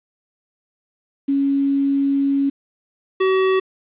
sine / square tone pair in turn, 277.2 / 379 Hz, C#4 / F#4, 0 / +42 cents, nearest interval perfect fourth, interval 542 cents, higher second, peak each -15 dBFS, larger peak neither, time 1.28-2.5 / 3.2-3.6 s, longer first, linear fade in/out 10 ms, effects resampled to 8000 Hz + 8-bit

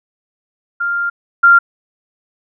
sine tone pair in turn, 1396.9 / 1390.1 Hz, F6 / F6, 0 / -8 cents, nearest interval unison, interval 8 cents, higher first, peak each -15 / -4 dBFS, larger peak second, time 0.8-1.1 / 1.43-1.59 s, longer first, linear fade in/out 10 ms, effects none

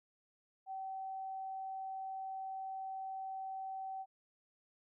sine tone, 767 Hz, G5, 38 cents flat, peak -40 dBFS, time 0.66-4.06 s, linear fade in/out 50 ms, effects none

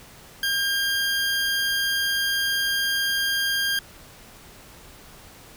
20% pulse tone, 1606 Hz, G6, 41 cents sharp, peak -17 dBFS, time 0.43-3.79 s, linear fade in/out 2 ms, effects pink hiss -47 dBFS RMS until 5.56 s

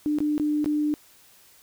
sine tone with dropouts, 299 Hz, D4, 31 cents sharp, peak -21 dBFS, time 0.06-0.94 s, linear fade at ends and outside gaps 0 ms, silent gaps 0.186-0.204 / 0.38-0.398 / 0.644-0.659 s, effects white hiss -55 dBFS RMS until 1.62 s

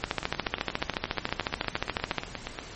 two click trains, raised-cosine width 0.3 ms, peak -16 / -9 dBFS, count 21 / 31, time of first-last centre 0.23-2.588 / 0.04-2.183 s, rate 8.48 / 14 Hz, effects pink hiss -43 dBFS RMS until 2.75 s + MP3 32 kbps

